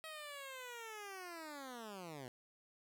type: linear sweep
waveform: 10% pulse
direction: down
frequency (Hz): 640 to 120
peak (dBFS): -39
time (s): 0.04-2.28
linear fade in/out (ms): 0
effects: none